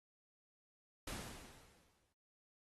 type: noise with exponential decay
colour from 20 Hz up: pink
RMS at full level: -44 dBFS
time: 1.07-2.13 s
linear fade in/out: 5 ms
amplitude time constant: 230 ms
effects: AAC 32 kbps